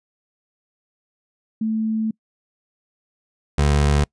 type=tone pair in turn; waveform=sine / 25% pulse; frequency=220 / 72.57 Hz; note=A3 / D2; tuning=0 / -20 cents; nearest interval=octave + perfect fifth; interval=1920 cents; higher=first; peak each=-19 / -11 dBFS; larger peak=second; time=1.61-2.11 / 3.58-4.04 s; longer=first; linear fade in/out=5 ms; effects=noise-tail reverb RT60 0.1 s tail -26 dB re dry + resampled to 22050 Hz